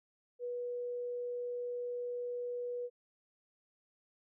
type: tone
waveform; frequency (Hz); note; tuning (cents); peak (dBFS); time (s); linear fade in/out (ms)
sine; 487.3; B4; -23; -36; 0.39-2.9; 50
effects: none